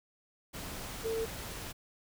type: tone in noise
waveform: sine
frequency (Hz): 450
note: A4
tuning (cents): +39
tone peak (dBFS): -31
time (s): 1.04-1.26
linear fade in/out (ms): 20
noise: pink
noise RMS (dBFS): -42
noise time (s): 0.53-1.73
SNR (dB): +8
effects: none